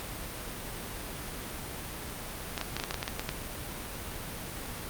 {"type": "clicks", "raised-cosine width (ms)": 0.2, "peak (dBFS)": -14, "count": 11, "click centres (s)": [2.578, 2.613, 2.766, 2.799, 2.838, 2.909, 2.943, 3.029, 3.079, 3.195, 3.291], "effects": ["pink hiss -39 dBFS RMS until 4.89 s", "Opus 48 kbps"]}